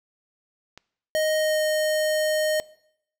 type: click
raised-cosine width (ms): 0.2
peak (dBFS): -24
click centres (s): 0.776
type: tone with pitch glide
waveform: square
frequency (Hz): 622.3 to 617.6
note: D#5 to D#5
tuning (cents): 0 to -13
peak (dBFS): -21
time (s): 1.15-2.6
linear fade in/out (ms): 0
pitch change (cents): -13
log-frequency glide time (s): 1.36-1.6
effects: noise-tail reverb RT60 0.7 s tail -21 dB re dry